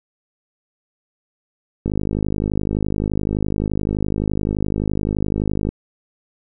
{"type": "click train", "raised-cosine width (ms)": 3, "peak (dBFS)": -8, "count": 199, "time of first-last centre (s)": [1.86, 5.69], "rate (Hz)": 51.7, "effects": []}